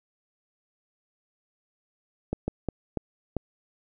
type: slowing click train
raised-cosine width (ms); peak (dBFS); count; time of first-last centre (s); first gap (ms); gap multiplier
2; -14; 5; 2.33-3.367; 150; 1.38
effects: none